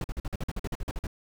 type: noise bursts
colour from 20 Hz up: brown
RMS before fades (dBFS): -31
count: 14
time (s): 0.01-1.069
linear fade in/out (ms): 2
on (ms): 32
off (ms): 47
effects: none